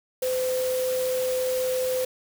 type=tone in noise; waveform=sine; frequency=511 Hz; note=C5; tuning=41 cents flat; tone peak=-23 dBFS; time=0.22-2.05 s; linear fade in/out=5 ms; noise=white; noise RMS=-35 dBFS; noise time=0.22-2.05 s; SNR=+9 dB; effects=none